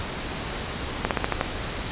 slowing click train, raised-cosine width 0.5 ms, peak -6 dBFS, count 6, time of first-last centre 1.05-1.411 s, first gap 58 ms, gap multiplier 1.11, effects pink hiss -31 dBFS RMS until 1.91 s + resampled to 8000 Hz

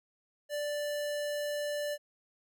square tone, 587 Hz, D5, 1 cent flat, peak -33 dBFS, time 0.49-1.98 s, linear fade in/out 50 ms, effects none

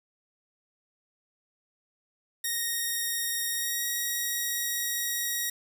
5% pulse tone with pitch glide, 1864.7 to 1895.1 Hz, A#6 to A#6, 0 to +28 cents, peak -18 dBFS, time 2.44-5.5 s, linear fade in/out 5 ms, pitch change +28 cents, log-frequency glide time 3.51-3.84 s, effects none

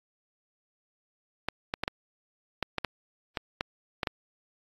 clicks, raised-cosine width 0.3 ms, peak -12 dBFS, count 11, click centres 1.486 / 1.739 / 1.836 / 1.879 / 2.627 / 2.783 / 2.847 / 3.372 / 3.609 / 4.032 / 4.072 s, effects AAC 32 kbps

